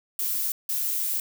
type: noise bursts at uneven times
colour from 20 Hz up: violet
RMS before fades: -27 dBFS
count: 2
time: 0.19-0.52 / 0.69-1.2 s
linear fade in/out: 2 ms
effects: none